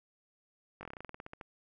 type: slowing click train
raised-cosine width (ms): 0.5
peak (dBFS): -29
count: 15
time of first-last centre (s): 0.81-1.412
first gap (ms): 20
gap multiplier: 1.11
effects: none